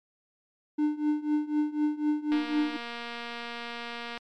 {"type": "tone with tremolo", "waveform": "triangle", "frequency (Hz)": 300, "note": "D4", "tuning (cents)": 37, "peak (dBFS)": -19, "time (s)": [0.78, 2.77], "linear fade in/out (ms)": 10, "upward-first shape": "triangle", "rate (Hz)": 4, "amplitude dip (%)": 90}
{"type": "click train", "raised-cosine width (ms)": 0.3, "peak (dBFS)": -22, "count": 439, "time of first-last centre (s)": [2.32, 4.176], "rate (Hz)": 236}
{"effects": ["MP3 96 kbps"]}